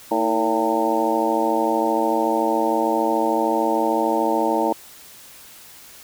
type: harmonic tone with a mistuned harmonic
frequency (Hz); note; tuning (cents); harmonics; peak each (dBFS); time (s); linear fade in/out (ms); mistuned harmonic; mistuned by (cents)
113.4; A#2; -47; 2 / 3 / 4 / 5 / 6 / 7 / 8; -29 / -23 / -26 / -25 / -27 / -26 / -23; 0.11-4.73; 5; 3; -79
effects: white hiss -44 dBFS RMS until 6.03 s